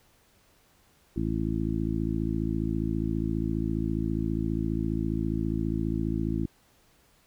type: harmonic tone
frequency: 54.8 Hz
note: A1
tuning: 6 cents flat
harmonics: 1 / 2 / 3 / 4 / 5 / 6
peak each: -33 / -33 / -33 / -33 / -33 / -33 dBFS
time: 1.16-6.46 s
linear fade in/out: 5 ms
effects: pink hiss -63 dBFS RMS until 7.26 s